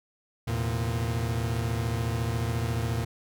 40% pulse tone cluster, 81.3 / 115.1 / 129.4 Hz, E2 / A#2 / C3, -23 / -22 / -19 cents, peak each -32 / -27 / -36 dBFS, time 0.47-3.05 s, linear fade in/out 10 ms, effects none

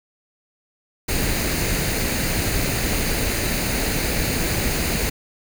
pink noise with comb filter, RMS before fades -22 dBFS, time 1.08-5.1 s, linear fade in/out 10 ms, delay 0.45 ms, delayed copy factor +0.5, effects none

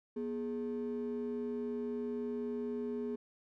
triangle ring-modulated tone, 329.6 Hz, E4, in tune, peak -29 dBFS, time 0.16-3.16 s, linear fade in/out 10 ms, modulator 88.1 Hz, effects tanh soft clip ceiling -29 dBFS

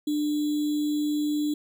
sine tone with sample-and-hold, 297.9 Hz, D4, 25 cents sharp, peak -23 dBFS, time 0.07-1.54 s, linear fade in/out 5 ms, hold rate 3675 Hz, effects none

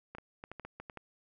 clicks, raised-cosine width 0.5 ms, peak -29 dBFS, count 9, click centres 0.15 / 0.184 / 0.439 / 0.516 / 0.597 / 0.65 / 0.8 / 0.898 / 0.973 s, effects none

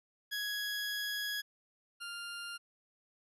20% pulse tone pair in turn, 1668 / 1399.3 Hz, G#6 / F6, +7 / +3 cents, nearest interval minor third, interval 304 cents, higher first, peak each -30 / -36 dBFS, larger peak first, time 0.31-1.42 / 2-2.58 s, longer first, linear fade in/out 20 ms, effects resampled to 32000 Hz

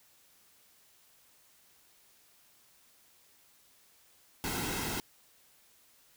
pink noise with comb filter, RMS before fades -35 dBFS, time 4.44-5 s, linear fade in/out 0 ms, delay 1.7 ms, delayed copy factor -0.6, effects white hiss -64 dBFS RMS until 6.16 s

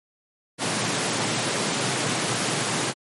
pink high-pass noise, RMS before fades -25 dBFS, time 0.58-2.94 s, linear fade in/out 50 ms, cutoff 110 Hz, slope 96 dB/octave, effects MP3 48 kbps

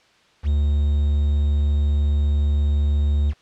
triangle tone with quantisation, 72.8 Hz, D2, 15 cents flat, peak -14 dBFS, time 0.43-3.34 s, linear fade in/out 50 ms, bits 7, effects white hiss -56 dBFS RMS until 3.41 s + low-pass 4000 Hz 12 dB/octave

